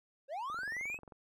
triangle linear sweep, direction up, 511 to 2637 Hz, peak -35 dBFS, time 0.28-0.99 s, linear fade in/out 50 ms
click train, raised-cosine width 1 ms, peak -38 dBFS, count 15, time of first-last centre 0.5-1.122 s, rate 22.5 Hz
effects none

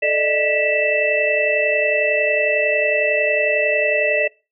sine tone cluster, 436.4 / 597 / 628 / 1958 / 2650 Hz, A4 / D5 / D#5 / B6 / E7, -14 / +28 / +16 / -15 / +9 cents, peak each -25 / -19 / -28 / -22 / -20 dBFS, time 0.02-4.28 s, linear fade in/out 10 ms, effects noise-tail reverb RT60 0.3 s tail -23 dB re dry

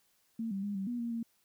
sine tone with pitch steps, 226.8 / 195.1 / 204 / 193.4 / 241.7 / 234.6 / 230.7 Hz, A#3 / G3 / G#3 / G3 / B3 / A#3 / A#3, -47 / -8 / -31 / -23 / -37 / +11 / -18 cents, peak -33 dBFS, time 0.39-1.23 s, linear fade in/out 5 ms, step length 120 ms, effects white hiss -72 dBFS RMS until 1.44 s

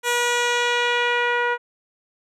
10% pulse tone with low-pass filter sweep, 482.3 Hz, B4, 41 cents flat, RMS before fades -21 dBFS, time 0.03-1.58 s, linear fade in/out 50 ms, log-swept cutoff 11000 to 1500 Hz, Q 1.1, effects none

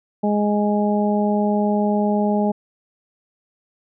harmonic tone, 207.7 Hz, G#3, in tune, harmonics 1 / 2 / 3 / 4, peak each -18 / -24 / -24 / -25 dBFS, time 0.23-2.52 s, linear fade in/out 10 ms, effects none

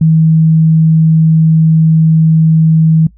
sine tone, 160 Hz, D#3, 49 cents sharp, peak -4 dBFS, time 0.01-3.07 s, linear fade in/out 5 ms, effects noise-tail reverb RT60 0.1 s tail -19 dB re dry + added 55 Hz sine -39 dBFS peak until 3.17 s

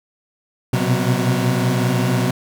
30% pulse tone cluster, 120.3 / 125.8 / 130.9 / 184.4 Hz, B2 / B2 / C3 / F#3, -45 / +32 / +1 / -6 cents, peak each -19 dBFS, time 0.73-2.31 s, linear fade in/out 5 ms, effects none

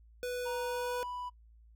square tone, 493.9 Hz, B4, in tune, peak -35 dBFS, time 0.23-1.03 s, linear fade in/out 0 ms
triangle tone with pitch glide, 944 to 988.1 Hz, A#5 to B5, +22 to +1 cents, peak -36 dBFS, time 0.45-1.3 s, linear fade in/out 20 ms, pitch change +79 cents, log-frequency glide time 0.67-1.1 s
effects noise-tail reverb RT60 0.1 s tail -23 dB re dry + added 56 Hz sine -56 dBFS peak until 1.75 s

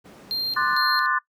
brown noise, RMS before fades -37 dBFS, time 0.04-0.76 s, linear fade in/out 20 ms
triangle tone with tremolo, 4186 Hz, C8, in tune, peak -22 dBFS, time 0.31-1.06 s, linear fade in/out 0 ms, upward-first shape square, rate 2.2 Hz, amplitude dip 75%
sine chord, D dominant seventh, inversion third, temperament equal with one note detuned, 1046.5 / 1187.6 / 1480 / 1760 Hz, C6 / D6 / F#6 / A6, 0 / +19 / 0 / 0 cents, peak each -25 dBFS, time 0.56-1.19 s, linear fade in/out 10 ms
effects noise-tail reverb RT60 0.1 s tail -21 dB re dry + high-pass 200 Hz 12 dB/octave

